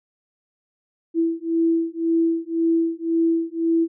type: beating tone pair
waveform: sine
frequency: 329.6 / 331.5 Hz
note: E4 / E4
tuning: 0 / +10 cents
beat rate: 1.9 Hz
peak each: -21 dBFS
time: 1.14-3.88 s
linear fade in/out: 50 ms
effects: none